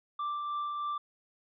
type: tone with tremolo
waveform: triangle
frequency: 1176 Hz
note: D6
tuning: 2 cents sharp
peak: -29 dBFS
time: 0.19-0.98 s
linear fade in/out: 5 ms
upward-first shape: triangle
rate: 3.2 Hz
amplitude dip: 30%
effects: resampled to 11025 Hz